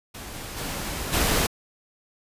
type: noise with level steps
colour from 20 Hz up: pink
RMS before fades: -38 / -36 / -31 / -22 dBFS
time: 0.14-1.47 s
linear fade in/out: 10 ms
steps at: 0.33 / 0.56 / 1.12 s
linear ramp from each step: 20 ms
effects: resampled to 32000 Hz